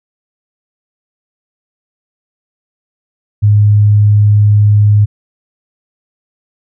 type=tone; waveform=sine; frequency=104.2 Hz; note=G#2; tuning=6 cents sharp; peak=-4 dBFS; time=3.42-5.06 s; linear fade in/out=20 ms; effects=none